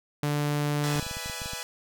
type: tone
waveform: sawtooth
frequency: 146.83 Hz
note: D3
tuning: in tune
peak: -21 dBFS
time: 0.23-1 s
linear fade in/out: 2 ms
type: chord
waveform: 5% pulse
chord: E dominant seventh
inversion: second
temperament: equal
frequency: 493.9 / 587.3 / 659.3 / 830.6 Hz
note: B4 / D5 / E5 / G#5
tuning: 0 / 0 / 0 / 0 cents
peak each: -27 / -32 / -29 / -26 dBFS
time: 0.84-1.63 s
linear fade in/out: 0 ms
type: clicks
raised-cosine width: 5 ms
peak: -27 dBFS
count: 11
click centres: 0.958 / 0.995 / 1.027 / 1.066 / 1.112 / 1.169 / 1.26 / 1.298 / 1.418 / 1.459 / 1.534 s
effects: none